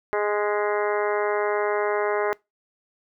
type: harmonic tone with a mistuned harmonic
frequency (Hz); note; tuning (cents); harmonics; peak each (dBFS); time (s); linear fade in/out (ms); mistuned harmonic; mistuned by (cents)
207.7; G#3; 0; 2 / 3 / 4 / 5 / 6 / 7 / 8 / 9 / 10; -24 / -28 / -30 / -32 / -34 / -35 / -36 / -37 / -38; 0.13-2.33; 0; 9; +24
effects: noise-tail reverb RT60 0.2 s tail -23 dB re dry